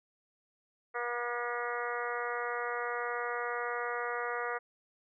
harmonic tone, 240.4 Hz, B3, 46 cents flat, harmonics 2 / 3 / 4 / 5 / 6 / 7 / 8 / 9, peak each -38 / -41 / -43 / -39 / -40 / -46 / -41 / -48 dBFS, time 0.94-4.59 s, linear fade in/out 20 ms, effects none

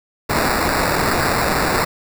white noise with sample-and-hold, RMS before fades -18 dBFS, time 0.29-1.85 s, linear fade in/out 10 ms, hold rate 3150 Hz, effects none

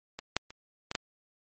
clicks, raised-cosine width 0.2 ms, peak -21 / -8 / -28 / -15 / -12 dBFS, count 5, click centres 0.19 / 0.366 / 0.505 / 0.914 / 0.952 s, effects MP3 32 kbps

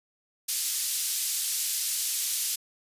white band-pass noise, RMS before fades -29 dBFS, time 0.48-2.56 s, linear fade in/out 10 ms, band 4100 to 13000 Hz, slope 12 dB/octave, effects resampled to 32000 Hz

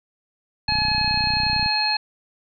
harmonic tone, 850 Hz, G#5, 40 cents sharp, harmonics 1 / 2 / 3 / 5, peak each -25 / -29 / -27 / -21 dBFS, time 0.68-1.97 s, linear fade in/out 5 ms
click train, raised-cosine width 5 ms, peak -18 dBFS, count 31, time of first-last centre 0.69-1.661 s, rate 30.9 Hz
effects none

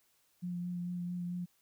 sine tone with vibrato, 176.6 Hz, F3, 20 cents sharp, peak -35 dBFS, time 0.42-1.46 s, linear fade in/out 20 ms, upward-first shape sine, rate 4.5 Hz, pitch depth 16 cents each way, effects white hiss -72 dBFS RMS until 1.61 s

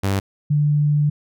sawtooth / sine tone pair in turn, 98 / 147.74 Hz, G2 / D3, 0 / +11 cents, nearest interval perfect fifth, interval 711 cents, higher second, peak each -14 dBFS, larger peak neither, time 0.03-0.2 / 0.5-1.1 s, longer second, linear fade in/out 10 ms, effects none

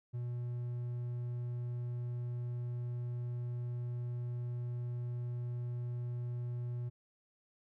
triangle tone, 121.3 Hz, B2, 31 cents flat, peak -34 dBFS, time 0.13-6.9 s, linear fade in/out 20 ms, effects none

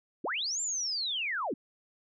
sine linear two-way sweep, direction up then down, 194.9 to 7400 to 194.9 Hz, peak -30 dBFS, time 0.24-1.54 s, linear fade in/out 5 ms, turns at 0.61 s, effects none

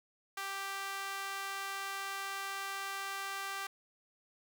sawtooth tone with high-pass filter, 392 Hz, G4, in tune, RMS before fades -40 dBFS, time 0.37-3.67 s, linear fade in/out 5 ms, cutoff 1200 Hz, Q 1.4, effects none

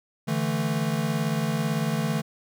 square chord, D suspended second, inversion none, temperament equal, 146.83 / 164.81 / 220 Hz, D3 / E3 / A3, 0 / 0 / 0 cents, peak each -29 dBFS, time 0.27-2.22 s, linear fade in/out 20 ms, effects none

